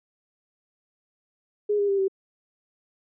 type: tone with pitch steps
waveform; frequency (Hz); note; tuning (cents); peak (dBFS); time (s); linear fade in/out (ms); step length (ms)
sine; 415.3 / 405.1 / 395.2 / 385.5; G#4 / G#4 / G4 / G4; 0 / -43 / +14 / -29; -20; 1.69-2.082; 10; 98
effects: none